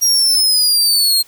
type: linear sweep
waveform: sawtooth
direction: down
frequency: 5680 to 4186 Hz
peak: -8 dBFS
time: 0.01-1.23 s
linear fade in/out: 20 ms
effects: white hiss -47 dBFS RMS until 1.27 s